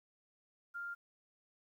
sine tone, 1398 Hz, F6, 1 cent sharp, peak -40 dBFS, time 0.74-0.95 s, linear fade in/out 20 ms, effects 12-bit

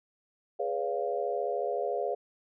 sine chord, C# dominant seventh, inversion second, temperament equal with one note detuned, 415.3 / 493.9 / 567.7 / 698.5 Hz, G#4 / B4 / C#5 / E#5, 0 / 0 / +41 / 0 cents, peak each -34 dBFS, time 0.59-2.15 s, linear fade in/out 10 ms, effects none

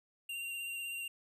square tone with vibrato, 2771 Hz, F7, 14 cents flat, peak -39 dBFS, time 0.29-1.08 s, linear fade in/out 5 ms, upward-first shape sine, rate 16 Hz, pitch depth 18 cents each way, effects none

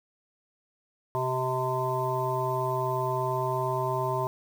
harmonic tone, 128.6 Hz, C3, 30 cents flat, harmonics 1 / 3 / 5 / 7 / 8, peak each -32 / -32 / -32 / -32 / -32 dBFS, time 1.15-4.27 s, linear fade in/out 0 ms, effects 8-bit

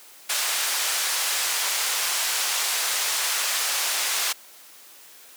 white band-pass noise, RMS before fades -25 dBFS, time 0.29-4.33 s, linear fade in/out 10 ms, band 750 to 9100 Hz, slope 12 dB/octave, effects white hiss -48 dBFS RMS until 5.36 s + high-pass 300 Hz 12 dB/octave

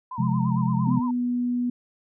sine tone with vibrato, 970 Hz, B5, 31 cents flat, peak -31 dBFS, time 0.11-1.11 s, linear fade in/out 5 ms, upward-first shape sine, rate 8.8 Hz, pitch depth 120 cents each way
sine chord, F minor, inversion second, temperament equal with one note detuned, 130.81 / 174.61 / 209.9 Hz, C3 / F3 / Ab3, 0 / 0 / +19 cents, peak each -24 / -25 / -25 dBFS, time 0.18-1 s, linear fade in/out 10 ms
sine tone with pitch glide, 246.4 to 244.6 Hz, B3 to B3, -4 to -16 cents, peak -22 dBFS, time 0.87-1.7 s, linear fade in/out 5 ms, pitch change -12 cents, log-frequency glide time 1.1-1.21 s
effects none

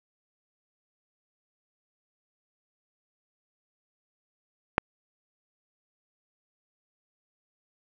click, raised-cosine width 0.5 ms, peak -4 dBFS, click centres 4.781 s, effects none

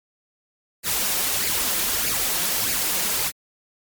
white noise with flanger, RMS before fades -23 dBFS, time 0.83-3.32 s, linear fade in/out 50 ms, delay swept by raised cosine 0.42 to 5.62 ms, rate 1.6 Hz, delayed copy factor +0.55, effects MP3 96 kbps

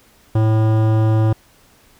sine tone with hard clipping, 109.8 Hz, A2, 3 cents flat, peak -14 dBFS, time 0.35-1.33 s, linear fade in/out 5 ms, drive 16 dB, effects pink hiss -52 dBFS RMS until 1.99 s

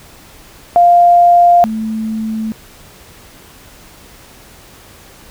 sine tone pair in turn, 698.5 / 220 Hz, F5 / A3, 0 / 0 cents, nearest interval octave + minor sixth, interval 2000 cents, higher first, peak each -4 / -16 dBFS, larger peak first, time 0.76-1.64 / 1.64-2.52 s, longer neither, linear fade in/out 0 ms, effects pink hiss -40 dBFS RMS until 5.3 s

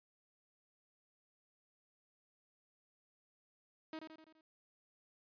sawtooth tone with echo, 316.2 Hz, D#4, 28 cents sharp, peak -39 dBFS, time 3.93-3.99 s, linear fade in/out 2 ms, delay 84 ms, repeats 5, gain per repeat -5 dB, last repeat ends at 4.41 s, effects resampled to 11025 Hz

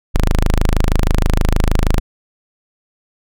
sawtooth tone, 26.34 Hz, G#0, 25 cents sharp, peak -7 dBFS, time 0.14-2 s, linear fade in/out 10 ms, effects none

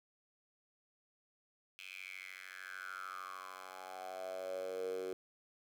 10% pulse tone with high-pass filter sweep, 93.3 Hz, F#2, 15 cents sharp, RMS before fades -45 dBFS, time 1.79-5.13 s, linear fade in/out 0 ms, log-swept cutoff 2700 to 400 Hz, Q 7.8, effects none

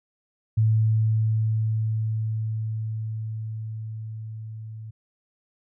sine tone with level ramp, 110 Hz, A2, in tune, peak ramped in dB -16 to -35 dBFS, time 0.57-4.91 s, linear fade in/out 10 ms, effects none

